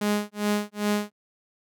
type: tone with tremolo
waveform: sawtooth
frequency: 207.7 Hz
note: G#3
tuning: in tune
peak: -17 dBFS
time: 0.01-1.12 s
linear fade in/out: 5 ms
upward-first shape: sine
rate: 2.5 Hz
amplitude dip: 100%
effects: none